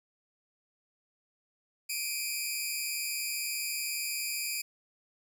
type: tone pair together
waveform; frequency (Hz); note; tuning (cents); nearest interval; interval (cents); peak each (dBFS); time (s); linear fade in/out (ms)
10% pulse; 2349 / 2497; D7 / D#7; 0 / +6; minor second; 106; -26; 1.89-4.62; 10
effects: none